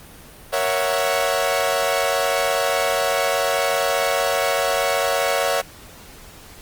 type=chord; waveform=sawtooth; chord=F# dominant seventh; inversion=first; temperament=equal; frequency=466.2 / 554.4 / 659.3 / 740 Hz; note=A#4 / C#5 / E5 / F#5; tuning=0 / 0 / 0 / 0 cents; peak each=-23 / -18 / -20 / -21 dBFS; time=0.52-5.62 s; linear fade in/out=20 ms; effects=pink hiss -43 dBFS RMS until 6.61 s + Opus 32 kbps